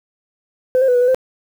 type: tone with pitch steps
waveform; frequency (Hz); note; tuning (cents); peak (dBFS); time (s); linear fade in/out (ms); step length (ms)
sine; 510 / 531 / 495.7 / 489.1 / 495.8 / 518; C5 / C5 / B4 / B4 / B4 / C5; -44 / +25 / +6 / -17 / +7 / -17; -9; 0.75-1.146; 0; 66
effects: tanh soft clip ceiling -8 dBFS + 7-bit